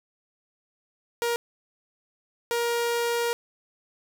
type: tone bursts at uneven times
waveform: sawtooth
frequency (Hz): 471.7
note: A#4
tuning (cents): +20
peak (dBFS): -20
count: 2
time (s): 1.22-1.36 / 2.51-3.33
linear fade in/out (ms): 0
effects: 8-bit